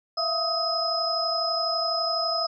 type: tone cluster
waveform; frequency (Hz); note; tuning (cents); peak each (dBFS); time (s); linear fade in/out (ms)
sine; 662 / 694 / 1266 / 5090; E5 / F5 / D#6 / D#8; +7 / -11 / +30 / +39; -29 / -34 / -30 / -26; 0.17-2.47; 10
effects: none